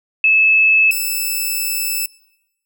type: tone pair in turn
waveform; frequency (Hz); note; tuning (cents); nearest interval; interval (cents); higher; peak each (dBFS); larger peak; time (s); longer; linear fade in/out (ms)
sine / 5% pulse; 2604 / 2630; E7 / E7; -22 / -5; unison; 17; second; -9; neither; 0.24-0.91 / 0.91-2.06; second; 2
effects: noise-tail reverb RT60 0.9 s tail -23 dB re dry